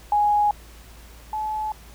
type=tone pair in turn; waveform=sine; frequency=830.6 / 860 Hz; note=G#5 / A5; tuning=0 / -40 cents; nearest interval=minor second; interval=60 cents; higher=second; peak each=-16 / -24 dBFS; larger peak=first; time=0.12-0.51 / 1.33-1.72 s; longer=neither; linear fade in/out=2 ms; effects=added 56 Hz sine -44 dBFS peak until 1.94 s + pink hiss -49 dBFS RMS until 1.94 s